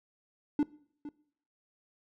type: tone with echo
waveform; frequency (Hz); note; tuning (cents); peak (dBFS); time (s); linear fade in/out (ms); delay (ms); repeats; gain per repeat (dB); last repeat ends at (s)
triangle; 293.7; D4; 0; -21; 0.59-0.63; 2; 460; 1; -15; 1.09
effects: noise-tail reverb RT60 0.6 s tail -21 dB re dry